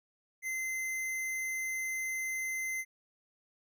square tone, 2067 Hz, C7, 22 cents flat, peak -34 dBFS, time 0.42-2.85 s, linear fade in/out 50 ms, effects none

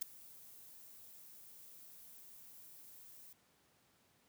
violet noise with ADSR envelope, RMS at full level -34 dBFS, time 0.01-3.33 s, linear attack 13 ms, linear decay 5 ms, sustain -23 dB, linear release 4 ms, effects pink hiss -72 dBFS RMS until 4.28 s + high-pass 100 Hz 12 dB/octave

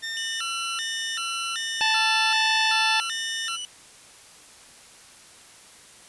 20% pulse tone with vibrato, 1568 Hz, G6, in tune, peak -24 dBFS, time 0.02-3.57 s, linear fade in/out 20 ms, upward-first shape square, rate 1.3 Hz, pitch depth 250 cents each way
sawtooth tone, 2960 Hz, F#7, in tune, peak -28 dBFS, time 0.17-3.65 s, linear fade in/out 0 ms
harmonic tone, 880 Hz, A5, in tune, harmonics 1 / 2 / 3 / 4 / 5 / 6, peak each -25 / -26 / -26 / -27 / -31 / -32 dBFS, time 1.81-3 s, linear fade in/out 0 ms
effects white hiss -49 dBFS RMS until 6.08 s + resampled to 24000 Hz

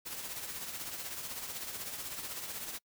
white noise with tremolo, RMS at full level -39 dBFS, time 0.05-2.79 s, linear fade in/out 20 ms, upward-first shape triangle, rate 16 Hz, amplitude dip 55%, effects noise-tail reverb RT60 0.1 s tail -26 dB re dry

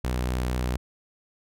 sawtooth tone with vibrato, 62.2 Hz, B1, 13 cents sharp, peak -21 dBFS, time 0.04-0.77 s, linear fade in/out 5 ms, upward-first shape triangle, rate 4.3 Hz, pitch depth 11 cents each way, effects none

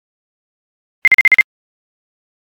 sine tone bursts, 2093 Hz, C7, in tune, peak -3 dBFS, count 6, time 1.05-1.41 s, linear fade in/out 0 ms, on 25 ms, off 42 ms, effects AAC 64 kbps

